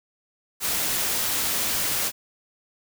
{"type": "noise", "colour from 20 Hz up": "white", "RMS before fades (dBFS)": -25, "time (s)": [0.6, 2.12], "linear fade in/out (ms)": 50, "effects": []}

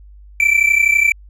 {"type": "tone pair together", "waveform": "triangle", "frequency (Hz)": [2316, 2348], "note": ["D7", "D7"], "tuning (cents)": [-25, -1], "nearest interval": "unison", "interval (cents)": 24, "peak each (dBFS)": -12, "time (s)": [0.4, 1.12], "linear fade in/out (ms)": 2, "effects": ["added 50 Hz sine -38 dBFS peak until 1.29 s"]}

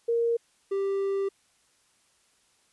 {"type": "tone pair in turn", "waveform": ["sine", "triangle"], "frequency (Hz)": [466.2, 393], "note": ["A#4", "G4"], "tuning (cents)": [0, 4], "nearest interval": "minor third", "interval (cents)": 296, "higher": "first", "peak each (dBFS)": [-22, -23], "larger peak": "first", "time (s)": [[0.08, 0.37], [0.71, 1.29]], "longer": "second", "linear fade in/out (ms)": 10, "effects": ["white hiss -66 dBFS RMS until 2.72 s", "resampled to 24000 Hz"]}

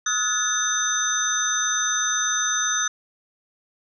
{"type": "tone cluster", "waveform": "sine", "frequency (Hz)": [1272, 1456, 1722, 3665, 6100], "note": ["D#6", "F#6", "A6", "A#7", "G8"], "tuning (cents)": [38, -28, -38, -30, -48], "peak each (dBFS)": [-29, -28, -30, -29, -23], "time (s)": [0.06, 2.88], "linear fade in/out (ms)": 5, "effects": []}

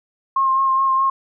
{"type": "tone with vibrato", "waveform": "sine", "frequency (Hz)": 1068, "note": "C6", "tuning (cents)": 35, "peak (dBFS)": -14, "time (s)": [0.36, 1.1], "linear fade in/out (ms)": 5, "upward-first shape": "sine", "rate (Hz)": 4.8, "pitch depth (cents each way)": 20, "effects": []}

